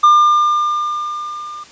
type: tone with level ramp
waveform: triangle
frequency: 1200 Hz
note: D6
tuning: 37 cents sharp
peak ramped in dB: -3 to -26 dBFS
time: 0.03-1.64 s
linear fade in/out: 10 ms
effects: white hiss -41 dBFS RMS until 1.71 s + resampled to 16000 Hz